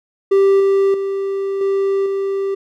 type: tone with level steps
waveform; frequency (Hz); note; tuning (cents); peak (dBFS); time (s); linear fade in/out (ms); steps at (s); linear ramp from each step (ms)
triangle; 392; G4; 0; -7 / -9 / -16 / -12 / -15; 0.31-2.55; 10; 0.6 / 0.94 / 1.61 / 2.06; 2
effects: none